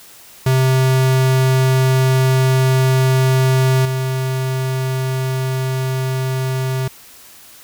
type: tone with level steps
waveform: square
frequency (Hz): 130.81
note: C3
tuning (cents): 0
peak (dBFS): -12 / -18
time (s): 0.46-6.88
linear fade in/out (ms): 5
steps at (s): 3.85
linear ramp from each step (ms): 5
effects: white hiss -42 dBFS RMS until 7.63 s